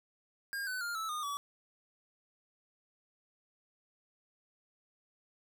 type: tone with pitch steps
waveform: square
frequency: 1614 / 1505.9 / 1405.1 / 1311 / 1223.2 / 1141.3 Hz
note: G#6 / F#6 / F6 / E6 / D#6 / D6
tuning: -50 / +30 / +10 / -10 / -30 / -50 cents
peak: -36 dBFS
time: 0.53-1.37 s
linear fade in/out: 0 ms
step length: 140 ms
effects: none